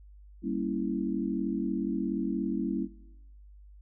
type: chord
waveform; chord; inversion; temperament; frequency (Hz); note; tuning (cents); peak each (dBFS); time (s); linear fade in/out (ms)
sine; G diminished seventh; none; equal; 196 / 233.1 / 277.2 / 329.6; G3 / Bb3 / Db4 / Fb4; 0 / 0 / 0 / 0; -34; 0.42-2.88; 50
effects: noise-tail reverb RT60 0.9 s tail -19 dB re dry + added 50 Hz sine -49 dBFS peak until 3.81 s